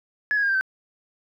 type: tone with pitch steps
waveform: sine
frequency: 1700 / 1658.3 / 1617.6 / 1577.9 / 1539.2 Hz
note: G#6 / G#6 / G#6 / G6 / G6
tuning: +40 / -3 / -46 / +11 / -32 cents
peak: -18 dBFS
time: 0.31-0.61 s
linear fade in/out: 0 ms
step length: 60 ms
effects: tanh soft clip ceiling -15 dBFS + 10-bit